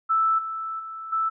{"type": "tone with level steps", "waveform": "sine", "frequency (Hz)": 1318.5, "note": "E6", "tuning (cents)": 0, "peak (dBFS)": [-18, -28, -33, -21], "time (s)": [0.09, 1.3], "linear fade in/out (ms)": 20, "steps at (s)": [0.38, 0.79, 1.12], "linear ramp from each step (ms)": 10, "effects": []}